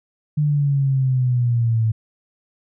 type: exponential sweep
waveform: sine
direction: down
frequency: 150.9 to 110 Hz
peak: -15 dBFS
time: 0.37-1.92 s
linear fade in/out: 10 ms
effects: none